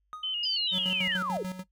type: tone with exponential decay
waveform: triangle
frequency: 1244.5 Hz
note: D#6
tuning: in tune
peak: -33 dBFS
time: 0.13-0.41 s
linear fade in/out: 0 ms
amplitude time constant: 60 ms
type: tone with vibrato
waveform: sine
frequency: 2960 Hz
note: F#7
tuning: in tune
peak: -29 dBFS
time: 0.23-1.17 s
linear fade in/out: 5 ms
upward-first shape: square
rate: 4.5 Hz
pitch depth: 56 cents each way
type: linear sweep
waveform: sine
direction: down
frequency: 5050 to 358.3 Hz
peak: -29 dBFS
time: 0.43-1.43 s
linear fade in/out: 5 ms
type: tone with tremolo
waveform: square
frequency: 185 Hz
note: F#3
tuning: in tune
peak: -32 dBFS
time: 0.71-1.64 s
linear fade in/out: 50 ms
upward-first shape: square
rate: 6.8 Hz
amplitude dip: 65%
effects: noise-tail reverb RT60 0.1 s tail -19 dB re dry + added 50 Hz sine -70 dBFS peak until 1.71 s